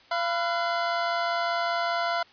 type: tone cluster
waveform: square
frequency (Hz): 686 / 996 / 1365 / 1470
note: F5 / B5 / F6 / F#6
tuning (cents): -31 / +14 / -40 / -12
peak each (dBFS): -28 / -33 / -32 / -35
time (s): 0.11-2.23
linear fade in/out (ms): 5
effects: white hiss -55 dBFS RMS until 2.32 s + resampled to 11025 Hz